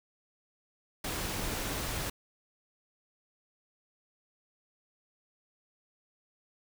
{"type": "noise", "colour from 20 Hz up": "pink", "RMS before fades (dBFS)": -35, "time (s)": [1.04, 2.1], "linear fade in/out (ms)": 5, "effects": []}